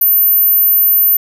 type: tone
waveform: sine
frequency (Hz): 13480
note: G#9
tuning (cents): +25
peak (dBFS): -7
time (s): 0.01-1.17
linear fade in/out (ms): 5
effects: none